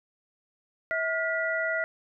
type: tone cluster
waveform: sine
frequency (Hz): 649 / 1425 / 1961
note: E5 / F6 / B6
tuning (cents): -27 / +34 / -13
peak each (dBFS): -30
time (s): 0.91-1.84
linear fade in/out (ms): 0
effects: none